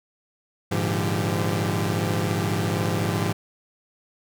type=tone cluster; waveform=sawtooth; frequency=102.7 / 117 / 146.4 / 170.7 / 393 Hz; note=G#2 / A#2 / D3 / F3 / G4; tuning=-19 / +7 / -5 / -39 / +4 cents; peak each=-22 / -28 / -27 / -23 / -28 dBFS; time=0.71-3.33 s; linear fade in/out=10 ms; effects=none